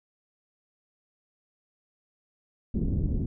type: low-pass noise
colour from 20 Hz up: pink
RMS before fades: -27 dBFS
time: 2.74-3.26 s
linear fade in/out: 5 ms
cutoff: 300 Hz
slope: 24 dB/octave
effects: none